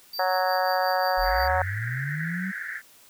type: tone with tremolo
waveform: square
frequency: 4658 Hz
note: D8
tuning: 15 cents flat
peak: -32 dBFS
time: 0.13-1.48 s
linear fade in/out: 5 ms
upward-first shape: triangle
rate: 5.6 Hz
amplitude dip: 60%
type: harmonic tone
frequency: 185 Hz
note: F#3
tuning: in tune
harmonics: 3 / 4 / 5 / 6 / 7 / 8 / 9 / 10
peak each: -27 / -25 / -29 / -35 / -33 / -35 / -32 / -39 dBFS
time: 0.19-1.62 s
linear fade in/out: 2 ms
type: linear sweep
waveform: sine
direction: up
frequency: 35.07 to 195 Hz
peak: -28 dBFS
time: 1.17-2.52 s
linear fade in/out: 20 ms
type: band-pass noise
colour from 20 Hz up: pink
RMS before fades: -34 dBFS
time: 1.22-2.82 s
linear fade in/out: 50 ms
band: 1500 to 2000 Hz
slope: 96 dB/octave
effects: white hiss -54 dBFS RMS until 3.09 s